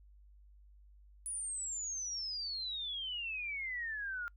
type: exponential sweep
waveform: sine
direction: down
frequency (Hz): 9956 to 1396.9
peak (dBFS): -37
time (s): 1.26-4.28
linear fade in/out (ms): 0
effects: noise-tail reverb RT60 0.1 s tail -25 dB re dry + added 50 Hz sine -57 dBFS peak until 4.36 s